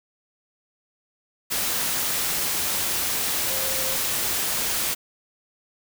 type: tone in noise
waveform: sine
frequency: 530 Hz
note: C5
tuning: 22 cents sharp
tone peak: -34 dBFS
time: 3.49-3.97 s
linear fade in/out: 20 ms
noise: white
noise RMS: -25 dBFS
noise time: 1.5-4.95 s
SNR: -12 dB
effects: none